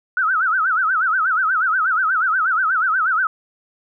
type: tone with vibrato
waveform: sine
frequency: 1400 Hz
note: F6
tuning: 4 cents sharp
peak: -15 dBFS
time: 0.17-3.27 s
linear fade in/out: 2 ms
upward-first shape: sine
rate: 8.3 Hz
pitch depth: 190 cents each way
effects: none